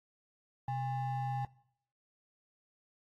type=ring-modulated tone; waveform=triangle; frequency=469.7 Hz; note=A#4; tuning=13 cents sharp; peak=-28 dBFS; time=0.68-1.45 s; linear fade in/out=2 ms; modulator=342 Hz; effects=noise-tail reverb RT60 0.7 s tail -22 dB re dry + AAC 48 kbps